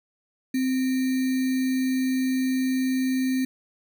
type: tone with sample-and-hold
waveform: sine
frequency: 259.6 Hz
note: C4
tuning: 13 cents flat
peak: -21 dBFS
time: 0.54-3.45 s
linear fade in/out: 5 ms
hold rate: 2100 Hz
effects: none